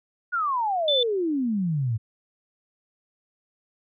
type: exponential sweep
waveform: sine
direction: down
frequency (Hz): 1480 to 105.5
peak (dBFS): -22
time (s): 0.32-1.98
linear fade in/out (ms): 20
type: tone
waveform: sine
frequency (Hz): 3520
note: A7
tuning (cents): 0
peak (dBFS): -20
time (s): 0.88-1.03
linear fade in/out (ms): 2
effects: none